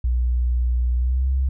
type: tone with pitch glide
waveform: sine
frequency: 60.9 to 66.03 Hz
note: B1 to C2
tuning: -24 to +16 cents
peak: -17 dBFS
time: 0.04-1.49 s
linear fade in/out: 5 ms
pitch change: +140 cents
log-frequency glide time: 0.96-1.29 s
effects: none